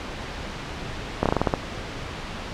slowing click train, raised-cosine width 1 ms, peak -5 dBFS, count 8, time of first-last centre 1.23-1.538 s, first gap 27 ms, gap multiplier 1.16, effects pink hiss -33 dBFS RMS until 2.53 s + low-pass 4000 Hz 12 dB/octave

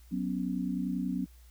sine chord, F# suspended fourth, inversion none, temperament equal, 185 / 246.9 / 277.2 Hz, F#3 / B3 / C#4, 0 / 0 / 0 cents, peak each -33 / -34 / -35 dBFS, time 0.11-1.26 s, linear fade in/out 20 ms, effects added 60 Hz sine -52 dBFS peak until 1.5 s + white hiss -64 dBFS RMS until 1.5 s

